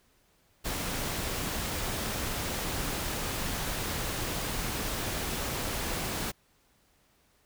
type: noise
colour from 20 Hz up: pink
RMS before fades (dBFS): -33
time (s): 0.64-6.32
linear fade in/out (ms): 20
effects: pink hiss -67 dBFS RMS until 7.45 s